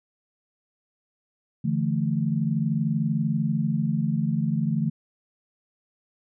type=chord; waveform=sine; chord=D suspended second; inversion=none; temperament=equal with one note detuned; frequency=146.83 / 167.21 / 220 Hz; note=D3 / E3 / A3; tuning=0 / +25 / 0 cents; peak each=-26 dBFS; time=1.64-4.9 s; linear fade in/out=10 ms; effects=none